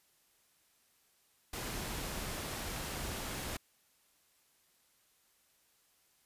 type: noise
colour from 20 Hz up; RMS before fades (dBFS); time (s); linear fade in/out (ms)
pink; -40; 1.53-3.57; 5
effects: white hiss -71 dBFS RMS until 6.25 s + resampled to 32000 Hz